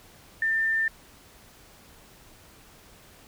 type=tone; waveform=sine; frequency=1793 Hz; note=A6; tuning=32 cents sharp; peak=-22 dBFS; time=0.42-0.88 s; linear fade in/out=2 ms; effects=pink hiss -53 dBFS RMS until 3.27 s